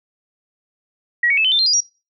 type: tone with pitch steps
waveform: sine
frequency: 1913 / 2236 / 2613 / 3054 / 3570 / 4172 / 4876 / 5700 Hz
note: A#6 / C#7 / E7 / G7 / A7 / C8 / D#8 / F8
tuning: +44 / +14 / -16 / -46 / +24 / -6 / -36 / +34 cents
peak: -13 dBFS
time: 1.23-1.806 s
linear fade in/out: 5 ms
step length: 72 ms
effects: noise-tail reverb RT60 0.3 s tail -20 dB re dry